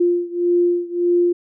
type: beating tone pair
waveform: sine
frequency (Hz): 349.2 / 350.9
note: F4 / F4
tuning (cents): 0 / +8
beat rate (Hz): 1.7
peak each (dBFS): -17 / -19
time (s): 0-1.33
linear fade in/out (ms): 10
effects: none